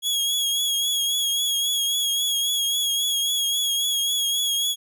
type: tone with vibrato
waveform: sawtooth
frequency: 3322 Hz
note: G#7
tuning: in tune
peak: -18 dBFS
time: 0.02-4.76 s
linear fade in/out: 50 ms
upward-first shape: triangle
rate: 3.7 Hz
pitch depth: 42 cents each way
effects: none